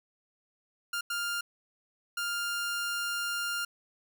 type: tone bursts at uneven times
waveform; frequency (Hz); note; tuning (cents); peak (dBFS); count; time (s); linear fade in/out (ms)
sawtooth; 1400; F6; +4; -27; 3; 0.93-1.01 / 1.1-1.41 / 2.17-3.65; 5
effects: none